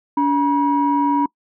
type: tone pair together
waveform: sine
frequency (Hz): 286.1 / 961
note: D4 / B5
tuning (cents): -45 / -48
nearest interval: octave + major sixth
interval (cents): 2097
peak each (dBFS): -16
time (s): 0.17-1.26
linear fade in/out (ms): 5
effects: noise-tail reverb RT60 0.1 s tail -25 dB re dry + tanh soft clip ceiling -8 dBFS